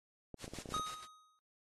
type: clicks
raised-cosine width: 2 ms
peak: -33 dBFS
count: 10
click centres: 0.343 / 0.443 / 0.479 / 0.536 / 0.587 / 0.658 / 0.69 / 0.722 / 0.765 / 0.796 s
type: noise with tremolo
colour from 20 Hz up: white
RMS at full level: -47 dBFS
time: 0.38-1.07 s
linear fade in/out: 50 ms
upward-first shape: square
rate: 6.2 Hz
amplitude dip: 75%
type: tone with exponential decay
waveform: square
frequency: 1254 Hz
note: D#6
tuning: 13 cents sharp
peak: -34 dBFS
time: 0.74-1.39 s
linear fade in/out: 0 ms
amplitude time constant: 140 ms
effects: low-pass 8000 Hz 12 dB/octave + AAC 32 kbps